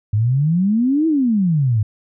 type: exponential two-way sweep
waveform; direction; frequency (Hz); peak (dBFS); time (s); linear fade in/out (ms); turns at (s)
sine; up then down; 101 to 329.6 to 101; -13; 0.13-1.83; 5; 1.07
effects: none